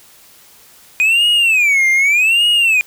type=tone with vibrato; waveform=triangle; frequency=2465 Hz; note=D#7; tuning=17 cents flat; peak=-8 dBFS; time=1-2.81 s; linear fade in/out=0 ms; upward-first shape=sine; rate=0.84 Hz; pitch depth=270 cents each way; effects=white hiss -45 dBFS RMS until 2.86 s